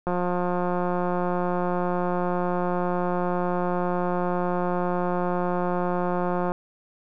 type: click train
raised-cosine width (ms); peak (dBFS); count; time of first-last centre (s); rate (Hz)
1; -13; 1149; 0.07-6.519; 178
effects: none